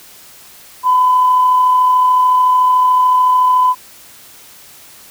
sine tone with amplitude modulation, 1007 Hz, B5, 33 cents sharp, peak -6 dBFS, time 0.83-3.75 s, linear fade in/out 50 ms, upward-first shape sine, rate 33.7 Hz, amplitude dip 25%, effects tanh soft clip ceiling -2 dBFS + white hiss -40 dBFS RMS until 5.1 s

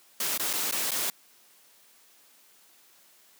white noise with dropouts, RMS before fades -29 dBFS, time 0.2-1.1 s, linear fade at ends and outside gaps 2 ms, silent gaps 0.377-0.396 / 0.53-0.535 / 0.712-0.723 / 0.908-0.917 s, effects white hiss -59 dBFS RMS until 3.39 s + high-pass 200 Hz 12 dB/octave

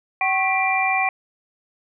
sine tone cluster, 762 / 1096 / 1970 / 2371 Hz, G5 / C#6 / B6 / D7, -49 / -20 / -5 / +16 cents, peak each -21 / -27 / -27 / -21 dBFS, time 0.21-1.09 s, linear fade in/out 2 ms, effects none

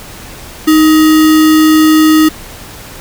sine tone with sample-and-hold, 312.1 Hz, D#4, 5 cents sharp, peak -3 dBFS, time 0.67-2.29 s, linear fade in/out 10 ms, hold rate 1575 Hz, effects pink hiss -30 dBFS RMS until 3 s

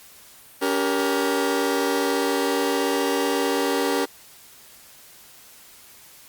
sawtooth chord, G diminished, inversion second, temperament just, 282.2 / 392 / 470.4 Hz, Db4 / G4 / Bb4, +31 / 0 / +16 cents, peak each -21 dBFS, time 0.61-4.06 s, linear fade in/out 20 ms, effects white hiss -48 dBFS RMS until 6.28 s + Opus 48 kbps

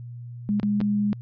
sine tone with dropouts, 206.5 Hz, G#3, 10 cents flat, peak -20 dBFS, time 0.49-1.13 s, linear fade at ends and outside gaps 0 ms, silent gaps 0.598-0.631 / 0.804-0.813 s, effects added 120 Hz sine -35 dBFS peak until 1.21 s + resampled to 11025 Hz

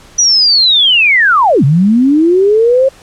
sine linear two-way sweep, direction down then up, 5920 to 128.6 to 544 Hz, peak -5 dBFS, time 0.18-2.89 s, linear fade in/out 10 ms, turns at 1.64 s, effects pink hiss -40 dBFS RMS until 3.02 s + low-pass 9000 Hz 12 dB/octave

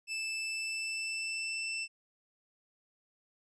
sawtooth tone with pitch glide, 2637 to 2665 Hz, E7 to E7, 0 to +18 cents, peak -31 dBFS, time 0.07-1.88 s, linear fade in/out 50 ms, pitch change +18 cents, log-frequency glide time 0.35-1.7 s, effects resampled to 22050 Hz

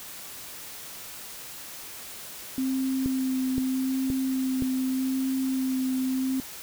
sine tone with vibrato, 261.6 Hz, C4, in tune, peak -24 dBFS, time 2.58-6.4 s, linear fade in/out 0 ms, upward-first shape sine, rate 0.82 Hz, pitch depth 16 cents each way
click train, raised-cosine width 3 ms, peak -18 dBFS, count 4, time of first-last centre 3.06-4.623 s, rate 1.92 Hz
effects white hiss -41 dBFS RMS until 6.62 s

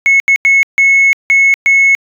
sine tone bursts at uneven times, 2191 Hz, C#7, 21 cents flat, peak -3 dBFS, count 6, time 0.06-0.2 / 0.28-0.36 / 0.45-0.63 / 0.78-1.13 / 1.3-1.54 / 1.66-1.95 s, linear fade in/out 0 ms, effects tanh soft clip ceiling -3 dBFS

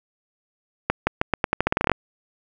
accelerating click train, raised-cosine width 0.5 ms, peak -3 dBFS, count 15, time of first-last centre 0.9-1.917 s, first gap 170 ms, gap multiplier 0.85, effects none

